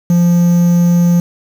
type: tone with quantisation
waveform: triangle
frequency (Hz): 173.6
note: F3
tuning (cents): -10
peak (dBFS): -5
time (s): 0.1-1.2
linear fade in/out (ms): 2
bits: 5
effects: none